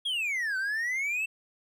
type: exponential two-way sweep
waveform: triangle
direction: down then up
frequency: 3368 to 1505 to 2689 Hz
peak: -26 dBFS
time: 0.05-1.26 s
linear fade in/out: 10 ms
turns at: 0.57 s
effects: none